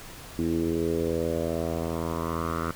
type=tone with low-pass filter sweep; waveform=10% pulse; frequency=82.5 Hz; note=E2; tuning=2 cents sharp; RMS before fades=-28 dBFS; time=0.39-2.71 s; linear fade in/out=0 ms; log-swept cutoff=300 to 1400 Hz; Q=3.8; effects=pink hiss -44 dBFS RMS until 2.75 s